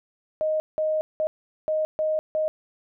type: tone bursts at uneven times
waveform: sine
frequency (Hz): 622.3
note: D#5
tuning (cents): 0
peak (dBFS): -21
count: 6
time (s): 0.41-0.6 / 0.78-1.01 / 1.2-1.27 / 1.68-1.85 / 1.99-2.19 / 2.35-2.48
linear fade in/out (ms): 0
effects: none